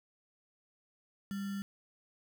sine tone with sample-and-hold, 198.7 Hz, G3, 24 cents sharp, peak -35 dBFS, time 1.31-1.62 s, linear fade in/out 0 ms, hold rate 1575 Hz, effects none

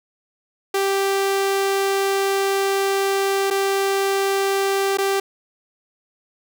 sawtooth tone with dropouts, 392 Hz, G4, in tune, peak -14 dBFS, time 0.74-5.2 s, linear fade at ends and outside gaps 5 ms, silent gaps 3.503-3.508 / 4.973-4.984 s, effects none

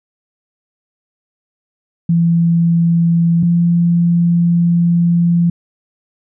sine tone pair in turn, 168.5 / 171.35 Hz, E3 / F3, +38 / -33 cents, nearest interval unison, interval 29 cents, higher second, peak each -9 dBFS, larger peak neither, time 2.09-3.43 / 3.43-5.5 s, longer second, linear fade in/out 5 ms, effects none

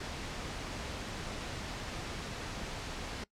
pink noise, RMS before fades -40 dBFS, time 0-3.24 s, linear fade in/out 5 ms, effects noise-tail reverb RT60 0.1 s tail -21 dB re dry + low-pass 6000 Hz 12 dB/octave

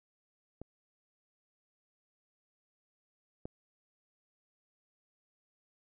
clicks, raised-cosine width 2 ms, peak -30 / -27 dBFS, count 2, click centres 0.616 / 3.455 s, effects none

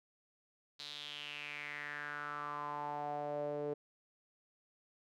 sawtooth tone with band-pass filter sweep, 146.83 Hz, D3, in tune, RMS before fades -42 dBFS, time 0.79-3.74 s, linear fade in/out 10 ms, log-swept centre 4100 to 460 Hz, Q 5.3, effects none

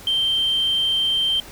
sine tone, 3136 Hz, G7, in tune, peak -16 dBFS, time 0.07-1.4 s, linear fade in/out 2 ms, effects tanh soft clip ceiling -14 dBFS + pink hiss -41 dBFS RMS until 1.51 s

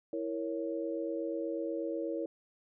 sine chord, A# diminished, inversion second, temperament equal, 329.6 / 466.2 / 554.4 Hz, E4 / A#4 / C#5, 0 / 0 / 0 cents, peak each -36 / -38 / -38 dBFS, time 0.13-2.26 s, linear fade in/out 2 ms, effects none

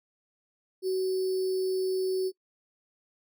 sine tone with sample-and-hold, 375.7 Hz, F#4, 26 cents sharp, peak -25 dBFS, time 0.82-2.32 s, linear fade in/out 50 ms, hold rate 4900 Hz, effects noise-tail reverb RT60 0.1 s tail -23 dB re dry

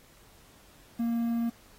triangle tone with quantisation, 233.1 Hz, A#3, in tune, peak -24 dBFS, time 0.99-1.5 s, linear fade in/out 10 ms, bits 9, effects pink hiss -58 dBFS RMS until 1.78 s + AAC 48 kbps

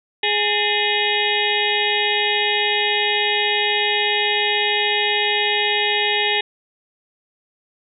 harmonic tone with a mistuned harmonic, 416.4 Hz, G#4, 5 cents sharp, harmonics 1 / 2 / 4 / 5 / 6 / 7 / 8 / 9, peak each -25 / -25 / -25 / -25 / -25 / -25 / -25 / -25 dBFS, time 0.23-6.41 s, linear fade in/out 5 ms, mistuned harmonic 4, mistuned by +130 cents, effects none

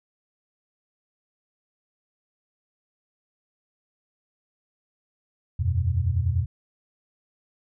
sine chord, E suspended second, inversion none, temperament equal, 82.41 / 92.5 / 123.47 Hz, E2 / F#2 / B2, 0 / 0 / 0 cents, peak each -25 / -24 / -27 dBFS, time 5.59-6.46 s, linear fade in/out 10 ms, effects none

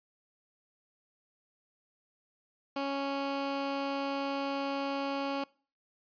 15% pulse tone, 277 Hz, C#4, 1 cent flat, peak -25 dBFS, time 2.76-5.44 s, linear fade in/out 5 ms, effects noise-tail reverb RT60 0.4 s tail -23 dB re dry + resampled to 11025 Hz

